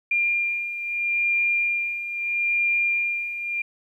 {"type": "beating tone pair", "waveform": "sine", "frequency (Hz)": [2398, 2398.77], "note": ["D7", "D7"], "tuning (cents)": [36, 36], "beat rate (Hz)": 0.77, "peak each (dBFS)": [-28, -22], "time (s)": [0.11, 3.62], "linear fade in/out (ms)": 5, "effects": ["10-bit"]}